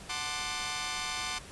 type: chord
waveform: 10% pulse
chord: D dominant seventh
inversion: first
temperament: equal with one note detuned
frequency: 740 / 880 / 1046.5 / 1186.9 Hz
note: F#5 / A5 / C6 / D6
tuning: 0 / 0 / 0 / +18 cents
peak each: -31 / -33 / -30 / -29 dBFS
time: 0.09-1.39 s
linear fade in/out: 10 ms
effects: pink hiss -48 dBFS RMS until 1.51 s + resampled to 24000 Hz